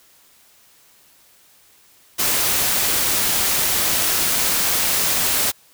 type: noise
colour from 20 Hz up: white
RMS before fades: -19 dBFS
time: 2.18-5.52 s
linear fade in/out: 20 ms
effects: white hiss -53 dBFS RMS until 5.73 s